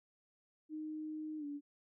sine tone with pitch glide, 309.2 to 288.5 Hz, D#4 to D4, -11 to -31 cents, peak -40 dBFS, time 0.69-1.61 s, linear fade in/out 50 ms, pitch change -120 cents, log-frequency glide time 1.38-1.45 s, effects none

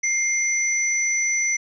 sine tone pair together, 2109 / 5965 Hz, C7 / F#8, +13 / +13 cents, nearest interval octave + tritone, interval 1800 cents, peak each -22 dBFS, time 0.03-1.57 s, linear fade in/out 10 ms, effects none

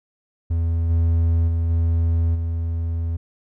triangle tone with level steps, 83.1 Hz, E2, 15 cents sharp, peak -16 / -13 / -16 / -14 / -19 dBFS, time 0.5-3.17 s, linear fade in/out 10 ms, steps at 0.89 / 1.47 / 1.69 / 2.34 s, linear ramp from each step 20 ms, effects none

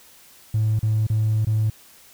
triangle tone with dropouts, 108.7 Hz, A2, 21 cents flat, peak -14 dBFS, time 0.54-1.7 s, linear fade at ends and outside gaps 5 ms, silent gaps 0.792-0.829 / 1.068-1.099 / 1.449-1.469 s, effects tanh soft clip ceiling -14 dBFS + white hiss -50 dBFS RMS until 2.13 s

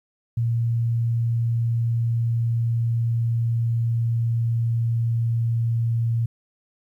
sine tone with pitch glide, 116.54 to 115.73 Hz, A#2 to A#2, 0 to -12 cents, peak -19 dBFS, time 0.37-6.26 s, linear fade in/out 5 ms, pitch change -12 cents, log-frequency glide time 0.62-5.85 s, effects 10-bit

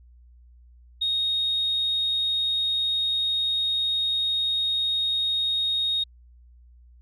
sine tone, 3729 Hz, A#7, in tune, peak -21 dBFS, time 1.01-6.04 s, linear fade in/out 10 ms, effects tanh soft clip ceiling -17 dBFS + added 60 Hz sine -49 dBFS peak until 7.01 s

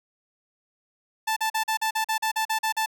sawtooth tone bursts, 880 Hz, A5, in tune, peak -19 dBFS, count 12, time 1.27-2.861 s, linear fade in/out 10 ms, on 95 ms, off 41 ms, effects none

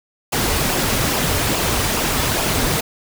pink noise with flanger, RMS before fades -19 dBFS, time 0.32-2.81 s, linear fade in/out 10 ms, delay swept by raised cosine 0.5 to 6 ms, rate 2.4 Hz, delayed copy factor -0.5, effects none

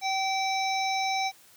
harmonic tone with a mistuned harmonic, 770 Hz, G5, 31 cents flat, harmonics 1 / 3 / 5 / 7 / 8, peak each -27 / -32 / -35 / -37 / -40 dBFS, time 0.01-1.32 s, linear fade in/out 50 ms, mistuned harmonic 5, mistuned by +30 cents, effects white hiss -56 dBFS RMS until 1.56 s + high-pass 80 Hz 12 dB/octave

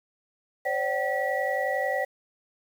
sine tone cluster, 526 / 577 / 763 / 1940 Hz, C5 / D5 / G5 / B6, +9 / -31 / -47 / -31 cents, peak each -30 dBFS, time 0.65-2.05 s, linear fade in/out 10 ms, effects 8-bit

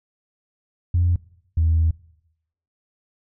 sine tone pair in turn, 87.31 / 81.08 Hz, F2 / E2, 0 / -28 cents, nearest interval minor second, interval 128 cents, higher first, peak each -14 dBFS, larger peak neither, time 0.94-1.16 / 1.57-1.91 s, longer second, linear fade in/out 5 ms, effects noise-tail reverb RT60 0.8 s tail -22 dB re dry + tanh soft clip ceiling -11 dBFS

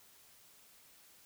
silence, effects white hiss -62 dBFS RMS until 1.25 s

